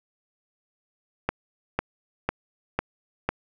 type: click train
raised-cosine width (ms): 0.5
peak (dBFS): -8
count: 5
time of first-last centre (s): 1.29-3.29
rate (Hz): 2
effects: 8-bit